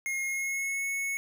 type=tone with pitch glide; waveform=square; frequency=2147 to 2202 Hz; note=C7 to C#7; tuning=+44 to -12 cents; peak=-30 dBFS; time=0.06-1.17 s; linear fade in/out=0 ms; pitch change=+44 cents; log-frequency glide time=0.24-0.85 s; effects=none